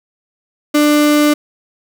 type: tone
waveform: 35% pulse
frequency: 296.7 Hz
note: D4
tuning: 18 cents sharp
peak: -7 dBFS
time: 0.74-1.34 s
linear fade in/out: 10 ms
effects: none